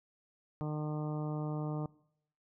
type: harmonic tone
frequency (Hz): 151.6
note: D#3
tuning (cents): -45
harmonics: 1 / 2 / 3 / 4 / 5 / 6 / 7 / 8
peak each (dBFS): -35 / -41 / -45 / -47 / -49 / -51 / -52 / -53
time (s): 0.61-1.86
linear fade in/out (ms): 0
effects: noise-tail reverb RT60 0.7 s tail -22 dB re dry